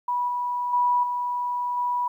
sine tone with level steps, 978 Hz, B5, 17 cents flat, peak -22 / -24 / -18 / -24 / -22 dBFS, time 0.08-2.08 s, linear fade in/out 5 ms, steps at 0.28 / 0.73 / 1.03 / 1.77 s, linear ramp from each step 5 ms, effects 10-bit

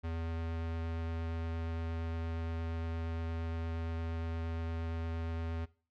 square tone with vibrato, 82.41 Hz, E2, in tune, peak -36 dBFS, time 0.03-5.66 s, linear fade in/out 20 ms, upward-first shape triangle, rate 8.6 Hz, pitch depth 8 cents each way, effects noise-tail reverb RT60 0.4 s tail -20 dB re dry + low-pass 3000 Hz 12 dB/octave

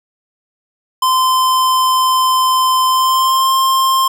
square tone with pitch glide, 1033 to 1057.1 Hz, C6 to C6, -22 to +17 cents, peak -11 dBFS, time 1.02-4.08 s, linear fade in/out 5 ms, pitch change +39 cents, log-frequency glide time 2.87-3.52 s, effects none

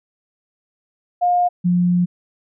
sine tone pair in turn, 711 / 177.27 Hz, F5 / F3, +31 / +26 cents, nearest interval 2 octaves, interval 2405 cents, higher first, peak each -13 / -13 dBFS, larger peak neither, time 1.21-1.49 / 1.64-2.06 s, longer second, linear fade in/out 20 ms, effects none

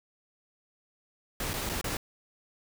pink noise with dropouts, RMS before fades -33 dBFS, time 1.4-1.97 s, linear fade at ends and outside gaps 2 ms, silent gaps 1.534-1.538 / 1.692-1.696 / 1.813-1.842 s, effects none

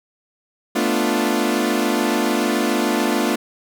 sawtooth chord, B half-diminished seventh, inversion third, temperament equal, 220 / 246.9 / 293.7 / 349.2 Hz, A3 / B3 / D4 / F4, 0 / 0 / 0 / 0 cents, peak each -19 dBFS, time 0.75-3.36 s, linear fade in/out 10 ms, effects none

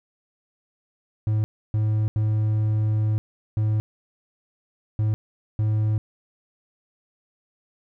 triangle tone bursts at uneven times, 107.7 Hz, A2, 37 cents flat, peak -17 dBFS, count 6, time 1.27-1.44 / 1.74-2.08 / 2.16-3.18 / 3.57-3.8 / 4.99-5.14 / 5.59-5.98 s, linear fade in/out 0 ms, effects none

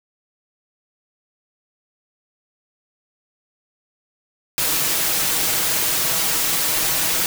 white noise with comb filter, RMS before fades -20 dBFS, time 4.58-7.26 s, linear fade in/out 0 ms, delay 6.2 ms, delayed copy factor +0.5, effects none

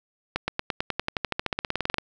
accelerating click train, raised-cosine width 0.3 ms, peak -9 dBFS, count 23, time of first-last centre 0.36-1.984 s, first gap 120 ms, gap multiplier 0.95, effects none

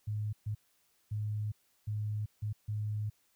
sine tone bursts at uneven times, 105.9 Hz, G#2, 34 cents sharp, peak -32 dBFS, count 6, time 0.07-0.33 / 0.46-0.55 / 1.11-1.52 / 1.87-2.26 / 2.42-2.53 / 2.68-3.1 s, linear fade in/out 10 ms, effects white hiss -72 dBFS RMS until 3.35 s

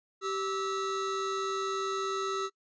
square tone pair together, 388.2 / 1304.8 Hz, G4 / E6, -17 / -18 cents, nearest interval octave + major sixth, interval 2099 cents, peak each -34 / -34 dBFS, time 0.21-2.5 s, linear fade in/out 50 ms, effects noise-tail reverb RT60 0.1 s tail -22 dB re dry + resampled to 16000 Hz

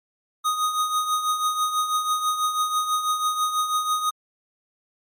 square tone with tremolo, 1244.5 Hz, D#6, in tune, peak -19 dBFS, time 0.44-4.11 s, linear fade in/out 20 ms, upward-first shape triangle, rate 6.1 Hz, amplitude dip 65%, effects MP3 64 kbps

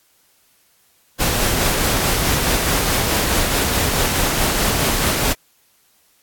pink noise with tremolo, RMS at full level -17 dBFS, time 1.19-5.34 s, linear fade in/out 20 ms, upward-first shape sine, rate 4.7 Hz, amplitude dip 25%, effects white hiss -58 dBFS RMS until 6.22 s + AAC 64 kbps

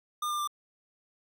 square tone with pitch steps, 1209 / 1196.5 / 1184.1 Hz, D6 / D6 / D6, +50 / +32 / +14 cents, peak -30 dBFS, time 0.22-0.475 s, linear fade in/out 5 ms, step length 85 ms, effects none

